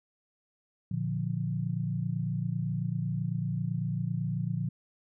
sine chord, Bb major, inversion none, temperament equal, 116.54 / 146.83 / 174.61 Hz, Bb2 / D3 / F3, 0 / 0 / 0 cents, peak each -33 dBFS, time 0.91-4.69 s, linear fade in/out 5 ms, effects none

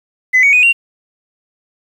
sine tone with pitch steps, 2019 / 2240 / 2486 / 2758 Hz, B6 / C#7 / D#7 / F7, +38 / +18 / -2 / -22 cents, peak -5 dBFS, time 0.33-0.73 s, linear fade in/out 20 ms, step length 100 ms, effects tanh soft clip ceiling -3 dBFS + 7-bit

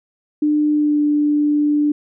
sine tone with pitch glide, 299.5 to 295.5 Hz, D4 to D4, +34 to +11 cents, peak -13 dBFS, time 0.42-1.92 s, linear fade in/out 5 ms, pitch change -23 cents, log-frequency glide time 0.72-1 s, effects none

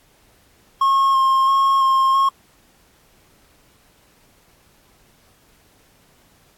triangle tone with vibrato, 1076 Hz, C6, 48 cents sharp, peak -11 dBFS, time 0.81-2.29 s, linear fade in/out 5 ms, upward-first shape square, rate 1.5 Hz, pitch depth 14 cents each way, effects pink hiss -56 dBFS RMS until 6.57 s + AAC 64 kbps

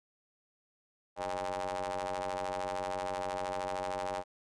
sawtooth ring-modulated tone, 93.8 Hz, F#2, 24 cents sharp, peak -27 dBFS, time 1.16-4.24 s, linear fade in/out 50 ms, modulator 710 Hz, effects resampled to 22050 Hz

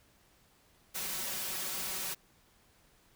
white noise with comb filter, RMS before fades -37 dBFS, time 0.94-2.15 s, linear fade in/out 20 ms, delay 5.3 ms, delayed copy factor +0.85, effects pink hiss -66 dBFS RMS until 3.15 s

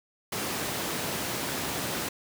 pink high-pass noise, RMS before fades -32 dBFS, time 0.32-2.09 s, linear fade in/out 5 ms, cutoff 140 Hz, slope 12 dB/octave, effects none

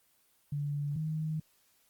sine tone pair in turn, 144.8 / 156.3 Hz, D3 / D#3, -24 / +8 cents, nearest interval minor second, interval 132 cents, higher second, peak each -31 / -31 dBFS, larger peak neither, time 0.52-0.96 / 0.96-1.4 s, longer neither, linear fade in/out 5 ms, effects white hiss -69 dBFS RMS until 1.89 s + Opus 24 kbps

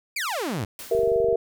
sawtooth exponential sweep, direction down, 2489 to 90.6 Hz, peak -22 dBFS, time 0.16-0.65 s, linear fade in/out 5 ms
white noise with exponential decay, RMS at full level -36 dBFS, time 0.79-1.35 s, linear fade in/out 1 ms, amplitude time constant 120 ms
sine chord, E diminished, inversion first, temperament equal, 392 / 466.2 / 659.3 Hz, G4 / Bb4 / E5, 0 / 0 / 0 cents, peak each -25 / -20 / -26 dBFS, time 0.91-1.36 s, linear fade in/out 5 ms
click train, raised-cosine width 5 ms, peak -27 dBFS, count 10, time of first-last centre 0.95-1.328 s, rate 23.8 Hz
effects none

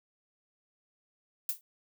violet noise with exponential decay, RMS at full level -28 dBFS, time 1.49-1.61 s, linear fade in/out 1 ms, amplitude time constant 26 ms, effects none

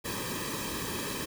pink noise with comb filter, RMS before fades -35 dBFS, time 0.04-1.26 s, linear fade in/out 20 ms, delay 1.4 ms, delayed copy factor -0.8, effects none

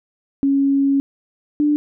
sine tone pair in turn, 276.4 / 295.9 Hz, C#4 / D4, -5 / +13 cents, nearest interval minor second, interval 118 cents, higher second, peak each -13 dBFS, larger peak neither, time 0.43-1 / 1.6-1.76 s, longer first, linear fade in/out 0 ms, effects none

